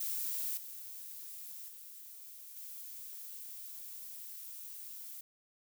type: noise with level steps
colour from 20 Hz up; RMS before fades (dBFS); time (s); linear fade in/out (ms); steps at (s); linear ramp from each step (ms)
violet; -37 / -47 / -51 / -47; 0-5.21; 5; 0.57 / 1.68 / 2.56; 5
effects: none